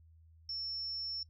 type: tone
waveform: sine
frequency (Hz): 5400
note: E8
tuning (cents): +41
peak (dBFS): -37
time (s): 0.49-1.23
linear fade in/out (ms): 2
effects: noise-tail reverb RT60 0.1 s tail -25 dB re dry + added 81 Hz sine -58 dBFS peak until 1.29 s